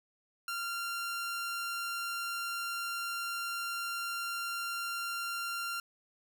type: tone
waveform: sawtooth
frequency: 1384 Hz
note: F6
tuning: 16 cents flat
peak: -31 dBFS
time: 0.48-5.8 s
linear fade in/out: 2 ms
effects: none